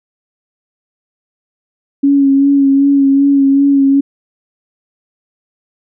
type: tone with vibrato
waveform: sine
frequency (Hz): 277.2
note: C#4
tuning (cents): 0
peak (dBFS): -6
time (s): 2.03-4.01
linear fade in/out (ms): 10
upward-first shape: sine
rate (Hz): 2.6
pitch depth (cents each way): 26
effects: none